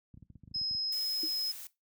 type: clicks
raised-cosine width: 5 ms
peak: -38 dBFS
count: 12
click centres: 0.142 / 0.174 / 0.226 / 0.302 / 0.356 / 0.436 / 0.477 / 0.514 / 0.56 / 0.614 / 0.711 / 0.749 s
type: tone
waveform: sine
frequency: 5120 Hz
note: D#8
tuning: 49 cents sharp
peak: -31 dBFS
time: 0.54-1.52 s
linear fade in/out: 10 ms
type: noise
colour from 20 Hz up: blue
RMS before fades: -45 dBFS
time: 0.92-1.67 s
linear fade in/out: 2 ms
type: tone with exponential decay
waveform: sine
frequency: 318.9 Hz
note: D#4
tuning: 43 cents sharp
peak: -33 dBFS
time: 1.23-1.32 s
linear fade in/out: 5 ms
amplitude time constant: 18 ms
effects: noise-tail reverb RT60 0.2 s tail -18 dB re dry + high-pass 60 Hz 12 dB/octave